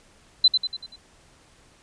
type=tone with echo; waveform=sine; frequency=4046 Hz; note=B7; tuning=41 cents sharp; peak=-11 dBFS; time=0.44-0.48 s; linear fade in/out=5 ms; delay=96 ms; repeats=5; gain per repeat=-6 dB; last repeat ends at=0.96 s; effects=pink hiss -56 dBFS RMS until 1.82 s + resampled to 22050 Hz